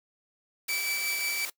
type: noise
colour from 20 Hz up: white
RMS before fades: -37 dBFS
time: 0.68-1.5 s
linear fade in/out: 5 ms
type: tone with tremolo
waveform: sawtooth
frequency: 2310 Hz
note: D7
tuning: 29 cents flat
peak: -24 dBFS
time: 0.69-1.45 s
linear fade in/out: 0 ms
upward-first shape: triangle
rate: 5.6 Hz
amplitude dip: 35%
effects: noise-tail reverb RT60 0.1 s tail -21 dB re dry + high-pass 400 Hz 12 dB/octave